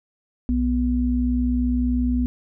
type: tone pair together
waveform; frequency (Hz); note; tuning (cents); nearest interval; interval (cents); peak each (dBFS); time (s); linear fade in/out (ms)
sine; 61.73 / 246.9; B1 / B3; 0 / 0; 2 octaves; 2400; -22 / -20; 0.49-2.26; 0
effects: none